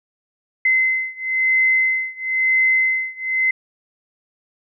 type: beating tone pair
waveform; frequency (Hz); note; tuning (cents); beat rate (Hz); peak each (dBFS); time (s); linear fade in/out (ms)
sine; 2055 / 2056; C7 / C7; -32 / -31; 1; -18 / -19; 0.65-3.51; 5
effects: none